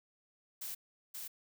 blue noise with echo, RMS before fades -42 dBFS, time 0.61-0.75 s, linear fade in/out 10 ms, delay 530 ms, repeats 1, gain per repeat -2 dB, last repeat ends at 1.28 s, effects none

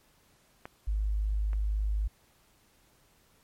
clicks, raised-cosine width 0.5 ms, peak -25 / -32 dBFS, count 2, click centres 0.655 / 1.532 s
sine tone, 51.91 Hz, G#1, in tune, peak -26 dBFS, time 0.87-2.08 s, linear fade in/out 10 ms
effects pink hiss -65 dBFS RMS until 3.43 s + MP3 64 kbps

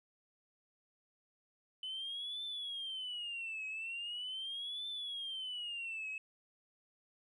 sine tone with vibrato, 3009 Hz, F#7, 28 cents sharp, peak -38 dBFS, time 1.83-6.18 s, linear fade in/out 2 ms, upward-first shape triangle, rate 0.41 Hz, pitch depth 290 cents each way, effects tanh soft clip ceiling -36 dBFS

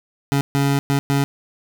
25% pulse tone bursts at uneven times, 139.8 Hz, C#3, 15 cents sharp, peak -12 dBFS, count 4, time 0.32-0.41 / 0.55-0.79 / 0.9-0.99 / 1.1-1.24 s, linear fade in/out 0 ms, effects 8-bit

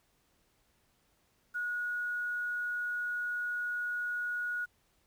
sine tone with quantisation, 1453 Hz, F#6, 32 cents flat, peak -32 dBFS, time 1.54-4.66 s, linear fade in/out 20 ms, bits 10, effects pink hiss -72 dBFS RMS until 5.06 s

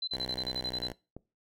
sine tone bursts, 4049 Hz, B7, 42 cents sharp, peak -31 dBFS, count 10, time 0.02-0.876 s, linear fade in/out 5 ms, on 55 ms, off 34 ms
5% pulse tone with pitch glide, 63.4 to 60.78 Hz, B1 to B1, +46 to -27 cents, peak -28 dBFS, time 0.12-0.93 s, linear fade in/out 5 ms, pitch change -73 cents, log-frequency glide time 0.62-0.82 s
click, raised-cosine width 2 ms, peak -29 dBFS, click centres 1.166 s
effects noise-tail reverb RT60 0.3 s tail -22 dB re dry

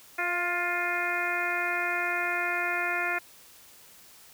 harmonic tone with a mistuned harmonic, 352 Hz, F4, 14 cents sharp, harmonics 1 / 2 / 3 / 4 / 5 / 6 / 7, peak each -38 / -34 / -38 / -32 / -33 / -33 / -34 dBFS, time 0.18-3.19 s, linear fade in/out 10 ms, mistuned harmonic 2, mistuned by -18 cents, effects white hiss -53 dBFS RMS until 4.33 s

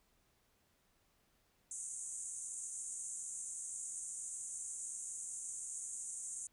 white band-pass noise, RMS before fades -45 dBFS, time 1.71-6.47 s, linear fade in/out 2 ms, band 6500 to 9400 Hz, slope 96 dB/octave, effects pink hiss -75 dBFS RMS until 6.52 s

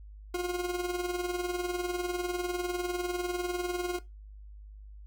40% pulse tone with tremolo, 356.1 Hz, F4, 34 cents sharp, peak -27 dBFS, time 0.34-3.99 s, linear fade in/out 5 ms, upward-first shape sine, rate 20 Hz, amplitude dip 60%, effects noise-tail reverb RT60 0.2 s tail -17 dB re dry + added 51 Hz sine -45 dBFS peak until 5.06 s

